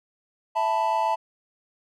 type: chord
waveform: triangle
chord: E suspended fourth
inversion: none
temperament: equal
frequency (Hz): 659.3 / 880 / 987.8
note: E5 / A5 / B5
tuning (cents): 0 / 0 / 0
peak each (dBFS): -26 / -21 / -26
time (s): 0.55-1.16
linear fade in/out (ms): 20
effects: none